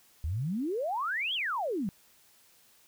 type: exponential two-way sweep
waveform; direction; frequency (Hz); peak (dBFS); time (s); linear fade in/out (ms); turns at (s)
sine; up then down; 71.1 to 3420 to 175.1; -29; 0.24-1.89; 0; 1.34
effects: white hiss -62 dBFS RMS until 2.87 s